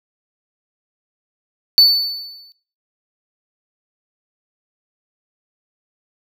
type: tone with exponential decay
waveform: triangle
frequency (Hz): 4493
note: C#8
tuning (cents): +23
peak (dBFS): -3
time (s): 1.78-2.52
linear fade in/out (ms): 0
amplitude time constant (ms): 160
effects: noise-tail reverb RT60 0.4 s tail -19 dB re dry